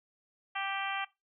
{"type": "harmonic tone with a mistuned harmonic", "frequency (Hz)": 392, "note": "G4", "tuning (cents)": 0, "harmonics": [2, 3, 4, 5, 6, 7, 8], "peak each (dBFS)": [-37, -39, -40, -41, -42, -42, -43], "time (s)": [0.55, 1.05], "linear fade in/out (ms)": 10, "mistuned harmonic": 7, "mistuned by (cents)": -16, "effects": ["noise-tail reverb RT60 0.2 s tail -18 dB re dry"]}